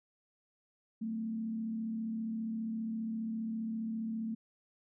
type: tone with frequency modulation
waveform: sine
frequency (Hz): 222.9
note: A3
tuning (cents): +23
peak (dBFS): -34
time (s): 1.01-4.35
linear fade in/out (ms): 10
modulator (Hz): 34.9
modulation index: 0.36
effects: none